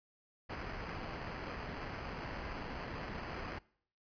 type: noise with sample-and-hold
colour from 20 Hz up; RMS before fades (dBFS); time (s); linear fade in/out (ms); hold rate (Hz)
pink; -43; 0.49-3.59; 10; 3675
effects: noise-tail reverb RT60 0.6 s tail -23 dB re dry + resampled to 11025 Hz